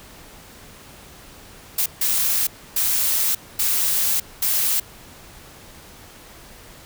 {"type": "noise bursts at uneven times", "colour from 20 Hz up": "blue", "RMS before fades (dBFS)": -20, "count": 5, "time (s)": [[1.78, 1.86], [2.01, 2.47], [2.76, 3.35], [3.59, 4.2], [4.42, 4.8]], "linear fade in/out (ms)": 5, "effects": ["pink hiss -44 dBFS RMS until 6.85 s"]}